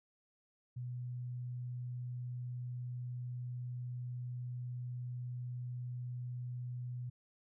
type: tone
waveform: sine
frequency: 123.47 Hz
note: B2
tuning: in tune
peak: -39 dBFS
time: 0.76-7.1 s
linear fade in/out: 10 ms
effects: none